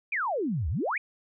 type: exponential two-way sweep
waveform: sine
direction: down then up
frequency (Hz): 2508 to 67.1 to 2508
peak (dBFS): -26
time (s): 0.12-0.98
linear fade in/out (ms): 5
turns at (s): 0.69
effects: none